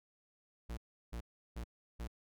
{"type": "tone bursts", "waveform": "45% pulse", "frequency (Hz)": 58.3, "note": "A#1", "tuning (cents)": 1, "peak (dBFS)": -40, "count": 4, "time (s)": [0.69, 2.076], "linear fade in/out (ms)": 10, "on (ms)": 84, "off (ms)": 350, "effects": []}